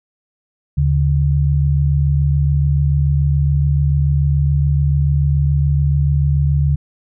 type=tone pair together; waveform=sine; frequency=75.9 / 142.87 Hz; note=D#2 / D3; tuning=-42 / -47 cents; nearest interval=major seventh; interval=1095 cents; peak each=-15 / -14 dBFS; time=0.77-6.76 s; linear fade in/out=10 ms; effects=none